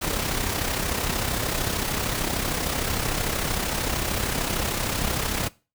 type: noise with amplitude modulation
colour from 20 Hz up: pink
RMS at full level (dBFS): -24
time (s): 0.01-5.49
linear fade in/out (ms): 20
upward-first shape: sine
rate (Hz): 33.2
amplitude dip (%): 50
effects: noise-tail reverb RT60 0.3 s tail -20 dB re dry